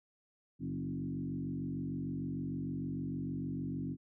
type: tone with frequency modulation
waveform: sine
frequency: 211 Hz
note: G#3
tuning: 28 cents sharp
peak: -35 dBFS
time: 0.59-3.97 s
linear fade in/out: 50 ms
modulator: 46.6 Hz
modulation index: 2
effects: none